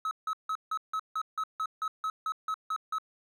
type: tone bursts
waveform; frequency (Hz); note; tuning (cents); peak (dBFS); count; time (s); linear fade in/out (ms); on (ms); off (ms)
triangle; 1286; E6; -43; -27; 14; 0.05-2.984; 2; 61; 160
effects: none